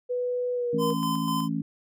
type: tone with pitch glide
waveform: sine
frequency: 493.9 to 474.3 Hz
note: B4 to A#4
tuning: 0 to +30 cents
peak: -25 dBFS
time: 0.09-0.94 s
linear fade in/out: 20 ms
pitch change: -70 cents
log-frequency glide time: 0.54-0.76 s
type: harmonic tone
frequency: 55 Hz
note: A1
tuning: in tune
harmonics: 3 / 4 / 5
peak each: -30 / -30 / -30 dBFS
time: 0.73-1.62 s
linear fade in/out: 5 ms
type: tone with tremolo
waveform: square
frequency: 1025 Hz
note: C6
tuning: 36 cents flat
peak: -28 dBFS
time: 0.78-1.49 s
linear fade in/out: 50 ms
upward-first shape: square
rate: 4 Hz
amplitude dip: 45%
effects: none